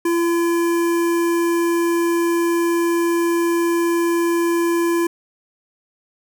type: tone with notch filter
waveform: square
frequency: 339.9 Hz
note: F4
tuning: 47 cents flat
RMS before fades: -18 dBFS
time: 0.05-5.07 s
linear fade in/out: 5 ms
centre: 3900 Hz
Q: 1
effects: none